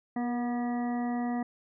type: harmonic tone with a mistuned harmonic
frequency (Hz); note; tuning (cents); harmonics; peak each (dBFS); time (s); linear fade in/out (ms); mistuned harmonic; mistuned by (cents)
241.9; B3; -36; 1 / 2 / 3 / 4 / 5 / 7 / 8; -29 / -44 / -36 / -46 / -47 / -53 / -46; 0.16-1.43; 5; 2; -29
effects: none